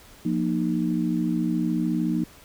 sine tone cluster, 175.8 / 235.2 / 308.8 Hz, F3 / A#3 / D#4, +12 / +16 / -13 cents, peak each -26 dBFS, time 0.25-2.24 s, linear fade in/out 5 ms, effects pink hiss -50 dBFS RMS until 2.44 s

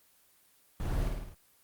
brown noise with echo, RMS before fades -33 dBFS, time 0.8-1.08 s, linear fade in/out 0 ms, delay 53 ms, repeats 5, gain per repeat -3 dB, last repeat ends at 1.345 s, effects white hiss -65 dBFS RMS until 1.63 s + Opus 24 kbps

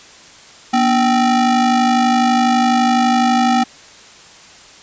square ring-modulated tone, 265.5 Hz, C4, 25 cents sharp, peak -9 dBFS, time 0.73-3.64 s, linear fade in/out 10 ms, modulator 505 Hz, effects white hiss -41 dBFS RMS until 4.82 s + resampled to 16000 Hz

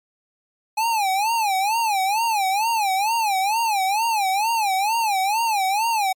square tone with vibrato, 837 Hz, G#5, 13 cents sharp, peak -19 dBFS, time 0.77-6.13 s, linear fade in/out 10 ms, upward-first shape sine, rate 2.2 Hz, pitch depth 180 cents each way, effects MP3 96 kbps

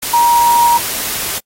sine tone in noise, 946 Hz, A#5, 25 cents sharp, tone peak -7 dBFS, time 0.13-0.78 s, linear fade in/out 10 ms, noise white, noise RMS -20 dBFS, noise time 0.02-1.39 s, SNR +10 dB, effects noise-tail reverb RT60 0.1 s tail -25 dB re dry + AAC 48 kbps

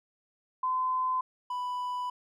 sine / triangle tone pair in turn, 1024 / 991.4 Hz, C6 / B5, -38 / +6 cents, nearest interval minor second, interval 56 cents, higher first, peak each -26 / -29 dBFS, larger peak first, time 0.63-1.21 / 1.5-2.1 s, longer second, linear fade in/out 5 ms, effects none

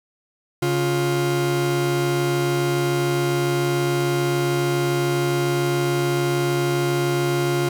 40% pulse tone pair together, 139.53 / 351.6 Hz, C#3 / F4, +12 / +12 cents, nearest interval octave + major third, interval 1600 cents, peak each -22 / -20 dBFS, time 0.62-7.69 s, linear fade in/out 5 ms, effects none

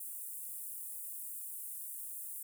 pink high-pass noise, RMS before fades -44 dBFS, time 0-2.43 s, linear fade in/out 5 ms, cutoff 8700 Hz, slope 48 dB/octave, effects none

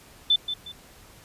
sine tone with echo, 3525 Hz, A7, 2 cents sharp, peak -16 dBFS, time 0.3-0.36 s, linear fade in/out 5 ms, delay 180 ms, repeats 2, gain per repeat -10 dB, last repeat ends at 0.72 s, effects pink hiss -51 dBFS RMS until 1.24 s + resampled to 32000 Hz

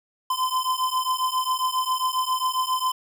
square beating tone pair, 1022 / 1029.4 Hz, C6 / C6, -41 / -29 cents, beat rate 7.4 Hz, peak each -26 dBFS, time 0.3-2.92 s, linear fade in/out 5 ms, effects none

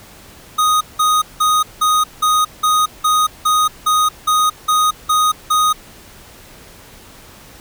square tone bursts, 1244.5 Hz, D#6, in tune, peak -12 dBFS, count 13, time 0.58-5.73 s, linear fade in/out 10 ms, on 230 ms, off 180 ms, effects pink hiss -41 dBFS RMS until 7.6 s

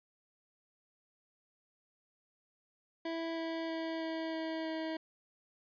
25% pulse tone with pitch steps, 329.3 / 327.4 / 325.5 / 323.6 / 321.8 / 319.9 Hz, E4 / E4 / E4 / E4 / E4 / D#4, -2 / -12 / -22 / -32 / -42 / +48 cents, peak -32 dBFS, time 3.05-4.97 s, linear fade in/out 5 ms, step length 320 ms, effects resampled to 11025 Hz

